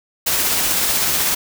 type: noise with tremolo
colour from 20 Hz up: white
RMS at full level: -17 dBFS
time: 0.26-1.35 s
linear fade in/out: 10 ms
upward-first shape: triangle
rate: 16 Hz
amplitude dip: 25%
effects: none